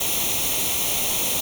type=noise with comb filter; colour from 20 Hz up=white; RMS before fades=-23 dBFS; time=0-1.41 s; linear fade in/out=10 ms; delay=0.31 ms; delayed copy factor=+0.75; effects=none